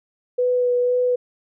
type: tone with vibrato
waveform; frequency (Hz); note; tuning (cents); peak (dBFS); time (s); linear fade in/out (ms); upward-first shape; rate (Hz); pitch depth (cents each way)
sine; 493.9; B4; 0; -16; 0.38-1.16; 10; sine; 2; 13
effects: none